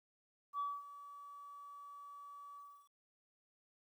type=tone with ADSR envelope; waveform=sine; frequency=1145 Hz; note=D6; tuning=44 cents flat; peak=-34 dBFS; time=0.53-2.9 s; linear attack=62 ms; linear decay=230 ms; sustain=-16 dB; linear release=330 ms; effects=tanh soft clip ceiling -32 dBFS + 12-bit